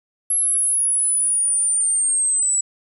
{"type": "linear sweep", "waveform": "sine", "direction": "down", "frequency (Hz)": [11175, 7810], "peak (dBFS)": -16, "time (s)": [0.3, 2.61], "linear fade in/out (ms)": 5, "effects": []}